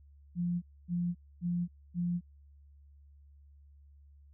sine tone bursts, 174.61 Hz, F3, in tune, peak -29 dBFS, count 4, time 0.35-2.21 s, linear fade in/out 50 ms, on 270 ms, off 260 ms, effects added 71 Hz sine -55 dBFS peak until 4.33 s

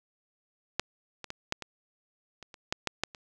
clicks, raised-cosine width 0.2 ms, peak -9 / -22 / -19 / -11 / -21 / -27 / -29 / -11 / -11 / -10 / -27 dBFS, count 11, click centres 0.796 / 1.243 / 1.304 / 1.524 / 1.623 / 2.427 / 2.542 / 2.725 / 2.873 / 3.036 / 3.148 s, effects none

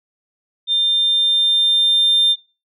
sine tone with level ramp, 3600 Hz, A7, 39 cents sharp, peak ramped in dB -13 to -9 dBFS, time 0.67-2.36 s, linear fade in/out 50 ms, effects noise-tail reverb RT60 0.3 s tail -18 dB re dry + tanh soft clip ceiling -9 dBFS

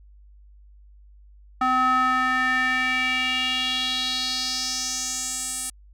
square tone with band-pass filter sweep, 256.3 Hz, C4, 36 cents flat, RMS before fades -24 dBFS, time 1.61-5.7 s, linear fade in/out 5 ms, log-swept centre 1100 to 9100 Hz, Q 3.6, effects added 50 Hz sine -47 dBFS peak until 5.93 s

